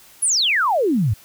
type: exponential sweep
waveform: sine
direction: down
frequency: 11070 to 92.5 Hz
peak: -15 dBFS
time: 0.22-1.14 s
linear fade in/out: 10 ms
effects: white hiss -48 dBFS RMS until 1.24 s